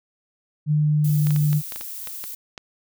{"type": "tone with pitch glide", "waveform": "sine", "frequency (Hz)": [150.8, 149.41], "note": ["D3", "D3"], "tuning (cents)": [46, 30], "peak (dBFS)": -16, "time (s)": [0.66, 1.62], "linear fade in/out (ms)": 50, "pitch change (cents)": -16, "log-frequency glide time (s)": [0.77, 1.41]}
{"type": "noise", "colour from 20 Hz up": "violet", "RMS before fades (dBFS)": -34, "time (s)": [1.04, 2.35], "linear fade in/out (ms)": 5}
{"type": "clicks", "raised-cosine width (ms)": 0.2, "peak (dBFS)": -17, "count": 10, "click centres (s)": [1.27, 1.307, 1.362, 1.53, 1.722, 1.76, 1.811, 2.073, 2.24, 2.578]}
{"effects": []}